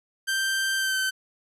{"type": "tone with pitch glide", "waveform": "sawtooth", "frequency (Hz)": [1568, 1538.4], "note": ["G6", "G6"], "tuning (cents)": [0, -33], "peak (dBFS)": -20, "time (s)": [0.27, 1.11], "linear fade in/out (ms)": 20, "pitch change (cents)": -33, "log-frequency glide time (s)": [0.77, 0.97], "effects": ["resampled to 32000 Hz"]}